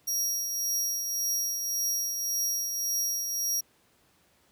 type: tone with tremolo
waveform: sawtooth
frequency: 5660 Hz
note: F8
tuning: 22 cents sharp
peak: -23 dBFS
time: 0.07-3.61 s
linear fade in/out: 10 ms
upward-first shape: triangle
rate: 1.8 Hz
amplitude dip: 45%
effects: pink hiss -65 dBFS RMS until 4.51 s + high-pass 80 Hz 12 dB/octave